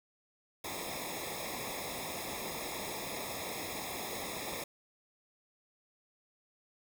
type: noise with comb filter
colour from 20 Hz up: pink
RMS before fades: -40 dBFS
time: 0.64-4.64 s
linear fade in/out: 5 ms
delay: 0.67 ms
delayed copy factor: -0.95
effects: none